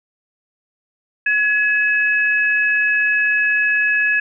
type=tone pair together; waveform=sine; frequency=1687 / 2571 Hz; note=G#6 / E7; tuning=+27 / -44 cents; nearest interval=perfect fifth; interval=729 cents; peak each=-15 / -19 dBFS; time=1.26-4.2 s; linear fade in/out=5 ms; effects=none